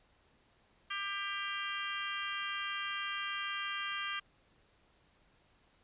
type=harmonic tone with a mistuned harmonic; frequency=397.9 Hz; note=G4; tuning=26 cents sharp; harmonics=3 / 4 / 5 / 6 / 7 / 8; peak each=-41 / -42 / -44 / -45 / -44 / -42 dBFS; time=0.9-4.2 s; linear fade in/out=10 ms; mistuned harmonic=6; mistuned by=-24 cents; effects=pink hiss -69 dBFS RMS until 5.83 s + resampled to 8000 Hz